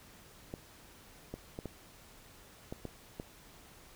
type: clicks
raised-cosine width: 2 ms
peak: -26 dBFS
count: 7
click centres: 0.539 / 1.34 / 1.589 / 1.657 / 2.725 / 2.853 / 3.199 s
effects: pink hiss -57 dBFS RMS until 3.95 s